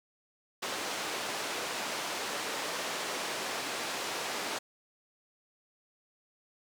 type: band-pass noise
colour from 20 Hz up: pink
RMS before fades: -36 dBFS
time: 0.62-4.59 s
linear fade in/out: 10 ms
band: 410 to 7500 Hz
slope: 12 dB/octave
effects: none